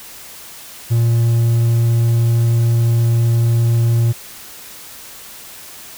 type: tone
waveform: triangle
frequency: 116.54 Hz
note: A#2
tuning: in tune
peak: -9 dBFS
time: 0.9-4.13 s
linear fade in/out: 20 ms
effects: white hiss -36 dBFS RMS until 5.97 s